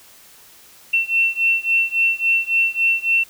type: beating tone pair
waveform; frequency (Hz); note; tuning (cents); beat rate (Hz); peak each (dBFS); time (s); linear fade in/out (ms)
sine; 2700 / 2703.6; E7 / E7; +41 / +43; 3.6; -19 / -18; 0.93-3.24; 10
effects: white hiss -47 dBFS RMS until 3.29 s